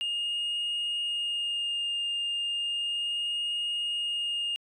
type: tone with vibrato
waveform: sine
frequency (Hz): 2835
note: F7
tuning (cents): +25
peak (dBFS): -26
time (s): 0.01-4.56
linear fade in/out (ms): 0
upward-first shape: sine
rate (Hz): 0.34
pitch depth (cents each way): 11
effects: tanh soft clip ceiling -26 dBFS